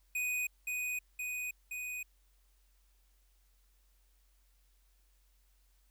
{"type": "tone with echo", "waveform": "square", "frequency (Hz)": 2489, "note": "D#7", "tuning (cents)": 0, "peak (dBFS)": -33, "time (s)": [0.15, 0.47], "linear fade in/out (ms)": 5, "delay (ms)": 520, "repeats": 3, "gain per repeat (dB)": -2, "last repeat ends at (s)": 2.03, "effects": ["added 46 Hz sine -66 dBFS peak until 5.9 s", "white hiss -75 dBFS RMS until 5.9 s"]}